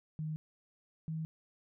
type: tone pair in turn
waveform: sine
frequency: 155.5 / 159.41 Hz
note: D#3 / D#3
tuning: -1 / +42 cents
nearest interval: unison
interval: 43 cents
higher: second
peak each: -35 / -35 dBFS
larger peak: neither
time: 0.19-0.36 / 1.08-1.25 s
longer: neither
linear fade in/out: 0 ms
effects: none